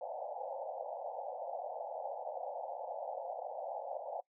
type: band-pass noise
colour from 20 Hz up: pink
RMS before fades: -42 dBFS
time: 0.01-4.21 s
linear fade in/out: 5 ms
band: 520 to 860 Hz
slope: 96 dB/octave
effects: noise-tail reverb RT60 0.1 s tail -23 dB re dry